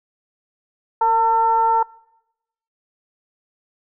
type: tone with frequency modulation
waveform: sine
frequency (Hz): 904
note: A5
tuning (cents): +47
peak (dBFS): -13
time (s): 1.01-1.83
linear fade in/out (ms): 5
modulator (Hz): 444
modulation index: 0.46
effects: noise-tail reverb RT60 0.9 s tail -24 dB re dry